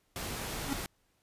pink noise, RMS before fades -38 dBFS, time 0.16-0.86 s, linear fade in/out 0 ms
square tone with exponential growth, 277.2 Hz, C#4, in tune, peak -28 dBFS, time 0.6-0.73 s, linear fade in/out 0 ms, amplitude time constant 27 ms
effects pink hiss -73 dBFS RMS until 1.22 s + resampled to 32000 Hz

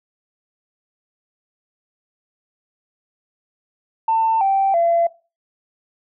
sine tone with pitch steps, 896 / 780 / 679 Hz, A5 / G5 / F5, +31 / -9 / -49 cents, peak -13 dBFS, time 4.08-5.07 s, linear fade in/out 5 ms, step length 330 ms, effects noise-tail reverb RT60 0.3 s tail -19 dB re dry + tanh soft clip ceiling -9 dBFS

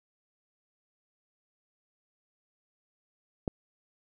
click, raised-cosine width 2 ms, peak -16 dBFS, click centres 3.478 s, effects none

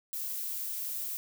violet noise, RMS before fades -36 dBFS, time 0.13-1.17 s, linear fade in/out 0 ms, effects none

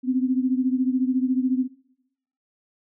sine beating tone pair, 253.6 / 267.6 Hz, B3 / C4, +46 / +39 cents, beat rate 14 Hz, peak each -21 / -25 dBFS, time 0.03-1.68 s, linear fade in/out 50 ms, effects noise-tail reverb RT60 0.8 s tail -20 dB re dry

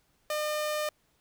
sawtooth tone, 605 Hz, D#5, 49 cents flat, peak -25 dBFS, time 0.3-0.89 s, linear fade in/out 2 ms, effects pink hiss -70 dBFS RMS until 1.2 s

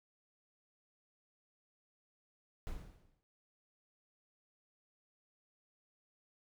brown noise with exponential decay, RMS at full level -40 dBFS, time 2.67-3.23 s, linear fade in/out 0 ms, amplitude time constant 120 ms, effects none

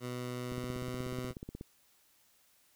15% pulse tone with pitch glide, 124 to 126.02 Hz, B2 to B2, +7 to +35 cents, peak -31 dBFS, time 0-1.34 s, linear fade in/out 50 ms, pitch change +28 cents, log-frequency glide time 0.49-1 s
click train, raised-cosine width 3 ms, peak -29 dBFS, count 19, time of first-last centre 0.52-1.611 s, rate 16.5 Hz
effects white hiss -68 dBFS RMS until 2.75 s

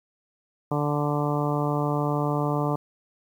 harmonic tone, 146.8 Hz, D3, in tune, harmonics 1 / 2 / 3 / 4 / 5 / 6 / 7 / 8, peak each -26 / -29 / -31 / -32 / -33 / -34 / -34 / -35 dBFS, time 0.71-2.76 s, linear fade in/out 5 ms, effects 9-bit

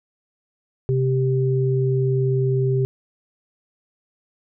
sine tone pair together, 130.81 / 392 Hz, C3 / G4, 0 / 0 cents, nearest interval octave + perfect fifth, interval 1900 cents, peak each -18 / -22 dBFS, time 0.89-2.85 s, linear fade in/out 0 ms, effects none

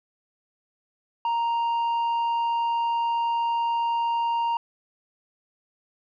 triangle tone with tanh clipping, 932.3 Hz, A#5, in tune, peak -23 dBFS, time 1.25-4.57 s, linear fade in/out 2 ms, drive 9 dB, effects none

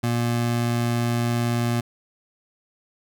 25% pulse tone, 118.8 Hz, A#2, 33 cents sharp, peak -17 dBFS, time 0.03-1.81 s, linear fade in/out 10 ms, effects none

